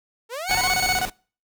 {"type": "linear sweep", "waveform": "sawtooth", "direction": "up", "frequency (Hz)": [434, 1200], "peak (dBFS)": -25, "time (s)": [0.29, 0.74], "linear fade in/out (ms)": 50}
{"type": "tone", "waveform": "20% pulse", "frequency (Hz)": 2217, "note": "C#7", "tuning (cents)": 0, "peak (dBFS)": -17, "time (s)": [0.46, 1.02], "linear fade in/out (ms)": 50}
{"type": "noise", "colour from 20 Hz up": "pink", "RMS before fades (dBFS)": -33, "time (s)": [0.49, 1.1], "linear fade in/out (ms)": 5}
{"type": "tone bursts", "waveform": "sawtooth", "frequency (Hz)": 740, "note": "F#5", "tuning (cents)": 0, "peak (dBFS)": -17, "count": 9, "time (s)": [0.51, 1.052], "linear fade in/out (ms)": 0, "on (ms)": 38, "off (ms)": 25}
{"effects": ["noise-tail reverb RT60 0.4 s tail -25 dB re dry"]}